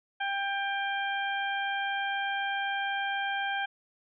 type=harmonic tone; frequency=793 Hz; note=G5; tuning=20 cents sharp; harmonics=1 / 2 / 3 / 4; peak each=-32 / -32 / -39 / -39 dBFS; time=0.2-3.66 s; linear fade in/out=10 ms; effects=none